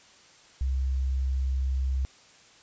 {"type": "tone", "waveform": "sine", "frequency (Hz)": 65.9, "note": "C2", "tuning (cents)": 13, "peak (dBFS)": -24, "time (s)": [0.61, 2.05], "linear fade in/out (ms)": 0, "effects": ["white hiss -55 dBFS RMS until 2.62 s", "resampled to 16000 Hz"]}